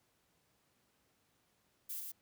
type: noise with echo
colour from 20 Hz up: violet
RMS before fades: -42 dBFS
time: 1.89-2.01 s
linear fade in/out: 10 ms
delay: 110 ms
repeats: 1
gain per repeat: -3 dB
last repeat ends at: 2.12 s
effects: pink hiss -75 dBFS RMS until 2.21 s + high-pass 80 Hz 12 dB/octave

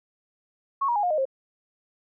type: tone with pitch steps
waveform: sine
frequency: 1100 / 952.1 / 824.1 / 713.3 / 617.4 / 534.3 Hz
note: C#6 / A#5 / G#5 / F5 / D#5 / C5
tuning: -14 / +36 / -14 / +36 / -14 / +36 cents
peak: -21 dBFS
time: 0.81-1.254 s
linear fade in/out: 10 ms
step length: 74 ms
effects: none

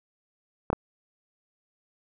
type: clicks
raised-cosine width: 1 ms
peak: -11 dBFS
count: 2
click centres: 0.702 / 0.73 s
effects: none

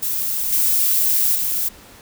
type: noise with level steps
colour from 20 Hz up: violet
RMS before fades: -22 / -17 / -21 dBFS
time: 0.02-1.69 s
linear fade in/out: 10 ms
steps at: 0.52 / 1.35 s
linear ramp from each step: 5 ms
effects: pink hiss -44 dBFS RMS until 2.01 s

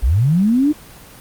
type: linear sweep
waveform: sine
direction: up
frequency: 46.25 to 311.1 Hz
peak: -11 dBFS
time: 0.02-0.73 s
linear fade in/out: 20 ms
effects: pink hiss -40 dBFS RMS until 1.2 s + Opus 24 kbps

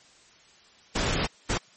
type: noise bursts at uneven times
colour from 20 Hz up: pink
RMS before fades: -26 dBFS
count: 2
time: 0.95-1.27 / 1.49-1.58 s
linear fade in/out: 10 ms
effects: white hiss -56 dBFS RMS until 1.76 s + MP3 32 kbps

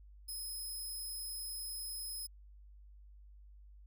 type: tone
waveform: 5% pulse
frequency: 5110 Hz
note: D#8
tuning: 45 cents sharp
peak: -35 dBFS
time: 0.28-2.27 s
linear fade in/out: 10 ms
effects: added 50 Hz sine -54 dBFS peak until 3.86 s

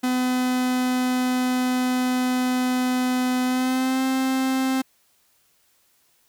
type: tone with pitch glide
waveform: 45% pulse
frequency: 252.5 to 262.8 Hz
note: B3 to C4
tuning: +39 to +8 cents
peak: -20 dBFS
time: 0.03-4.82 s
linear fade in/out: 10 ms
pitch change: +69 cents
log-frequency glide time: 3.44-4.03 s
effects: white hiss -63 dBFS RMS until 6.28 s

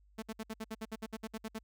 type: tone bursts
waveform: sawtooth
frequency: 220.7 Hz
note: A3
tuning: 5 cents sharp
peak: -34 dBFS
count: 14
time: 0.18-1.589 s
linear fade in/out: 10 ms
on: 44 ms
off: 61 ms
effects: added 50 Hz sine -62 dBFS peak until 1.63 s

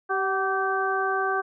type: harmonic tone with a mistuned harmonic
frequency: 387.2 Hz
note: G4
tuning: 21 cents flat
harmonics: 1 / 2 / 3 / 4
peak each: -28 / -28 / -28 / -28 dBFS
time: 0.09-1.42 s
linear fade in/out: 20 ms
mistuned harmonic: 2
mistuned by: -38 cents
effects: none

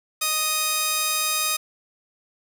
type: tone pair together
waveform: 5% pulse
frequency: 622.3 / 1244.6 Hz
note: D#5 / D#6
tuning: 0 / 0 cents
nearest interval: octave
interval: 1200 cents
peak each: -20 / -11 dBFS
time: 0.21-1.57 s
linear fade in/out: 10 ms
effects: none

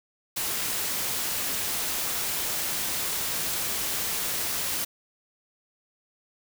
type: noise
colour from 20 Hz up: white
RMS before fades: -29 dBFS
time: 0.36-4.85 s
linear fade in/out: 10 ms
effects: none

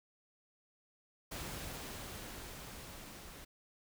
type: noise with level ramp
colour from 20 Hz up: pink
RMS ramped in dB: -43 to -52 dBFS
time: 1.31-3.45 s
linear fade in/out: 10 ms
effects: none

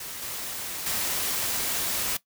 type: noise with level steps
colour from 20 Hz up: white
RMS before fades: -37 / -34 / -28 dBFS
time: 0-2.17 s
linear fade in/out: 5 ms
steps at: 0.22 / 0.86 s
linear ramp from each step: 5 ms
effects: noise-tail reverb RT60 0.1 s tail -17 dB re dry

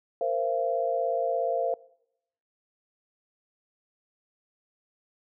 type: chord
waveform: sine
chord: Bb suspended second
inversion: none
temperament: equal with one note detuned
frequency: 466.2 / 523.3 / 680.9 Hz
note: Bb4 / C5 / F5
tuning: 0 / 0 / -44 cents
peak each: -31 / -29 / -28 dBFS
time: 0.21-1.74 s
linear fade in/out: 2 ms
effects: noise-tail reverb RT60 0.8 s tail -22 dB re dry

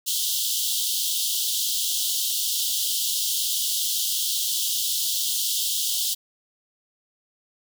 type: high-pass noise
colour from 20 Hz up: pink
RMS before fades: -25 dBFS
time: 0.06-6.15 s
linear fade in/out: 20 ms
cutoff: 3000 Hz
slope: 96 dB/octave
effects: none

